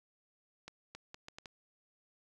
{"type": "accelerating click train", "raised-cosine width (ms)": 0.2, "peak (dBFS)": -29, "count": 6, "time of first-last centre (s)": [0.68, 1.458], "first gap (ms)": 270, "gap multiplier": 0.72, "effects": []}